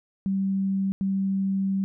sine tone bursts at uneven times, 193.8 Hz, G3, 20 cents flat, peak -22 dBFS, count 2, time 0.26-0.92 / 1.01-1.84 s, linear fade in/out 0 ms, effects none

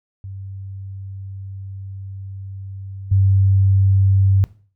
sine tone with level steps, 97 Hz, G2, 18 cents flat, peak -29 / -11 dBFS, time 0.24-4.44 s, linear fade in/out 0 ms, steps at 3.11 s, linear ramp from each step 10 ms, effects noise-tail reverb RT60 0.4 s tail -18 dB re dry

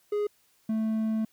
triangle tone pair in turn, 415.3 / 220 Hz, G#4 / A3, 0 / 0 cents, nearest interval major seventh, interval 1100 cents, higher first, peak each -23 dBFS, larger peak neither, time 0.12-0.27 / 0.69-1.25 s, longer second, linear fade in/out 5 ms, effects white hiss -66 dBFS RMS until 1.32 s

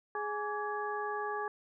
harmonic tone with a mistuned harmonic, 417.7 Hz, G#4, 10 cents sharp, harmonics 1 / 2 / 3 / 4, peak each -38 / -38 / -39 / -41 dBFS, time 0.15-1.48 s, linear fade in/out 2 ms, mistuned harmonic 3, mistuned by -140 cents, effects none

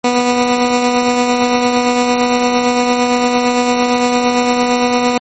15% pulse tone with tremolo, 245.5 Hz, B3, 10 cents flat, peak -3 dBFS, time 0.04-5.18 s, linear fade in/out 5 ms, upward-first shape sine, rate 8.8 Hz, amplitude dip 35%, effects MP3 32 kbps

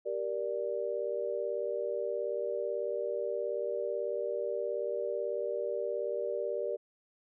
sine chord, G minor, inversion none, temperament just, 392 / 470.4 / 588 Hz, G4 / Bb4 / D5, 0 / +16 / +2 cents, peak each -37 / -35 / -35 dBFS, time 0.05-6.77 s, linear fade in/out 20 ms, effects none

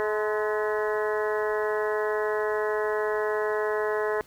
harmonic tone with a mistuned harmonic, 213.3 Hz, G#3, 46 cents sharp, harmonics 2 / 3 / 4 / 5 / 6 / 7 / 8 / 9, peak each -26 / -32 / -36 / -34 / -40 / -38 / -36 / -39 dBFS, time 0-4.21 s, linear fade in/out 0 ms, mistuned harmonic 5, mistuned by -44 cents, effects pink hiss -55 dBFS RMS until 4.26 s

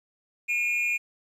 triangle tone with amplitude modulation, 2424 Hz, D#7, 46 cents flat, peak -19 dBFS, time 0.48-0.98 s, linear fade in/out 20 ms, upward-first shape sine, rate 232 Hz, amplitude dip 65%, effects resampled to 32000 Hz + 10-bit

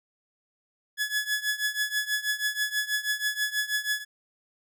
sawtooth tone with tremolo, 1700 Hz, G#6, 40 cents sharp, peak -19 dBFS, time 0.97-4.05 s, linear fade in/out 50 ms, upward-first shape triangle, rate 6.2 Hz, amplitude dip 90%, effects none

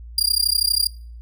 sawtooth tone with amplitude modulation, 4804 Hz, D8, 38 cents sharp, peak -10 dBFS, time 0.18-0.87 s, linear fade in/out 2 ms, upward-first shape sine, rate 32.4 Hz, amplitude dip 95%, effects noise-tail reverb RT60 0.5 s tail -24 dB re dry + added 58 Hz sine -35 dBFS peak until 1.21 s

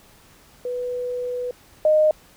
sine tone pair in turn, 493.9 / 616 Hz, B4 / D#5, 0 / -17 cents, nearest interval major third, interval 383 cents, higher second, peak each -24 / -13 dBFS, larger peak second, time 0.65-1.51 / 1.85-2.11 s, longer first, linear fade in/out 2 ms, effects pink hiss -52 dBFS RMS until 2.36 s

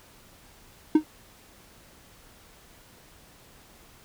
triangle tone with exponential decay, 309.2 Hz, D#4, 11 cents flat, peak -9 dBFS, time 0.95-1.04 s, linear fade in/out 5 ms, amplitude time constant 19 ms, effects pink hiss -54 dBFS RMS until 4.04 s

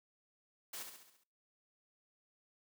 white noise with echo, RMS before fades -45 dBFS, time 0.73-0.83 s, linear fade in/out 5 ms, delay 68 ms, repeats 6, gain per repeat -5 dB, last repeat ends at 1.238 s, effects noise-tail reverb RT60 0.4 s tail -22 dB re dry + high-pass 200 Hz 12 dB/octave

